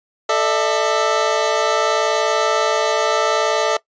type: chord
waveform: 25% pulse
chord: A suspended fourth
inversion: none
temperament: equal with one note detuned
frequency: 440 / 598.6 / 659.3 Hz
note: A4 / D5 / E5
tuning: 0 / +33 / 0 cents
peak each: -16 dBFS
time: 0.29-3.77 s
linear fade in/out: 5 ms
effects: noise-tail reverb RT60 0.1 s tail -20 dB re dry + resampled to 16000 Hz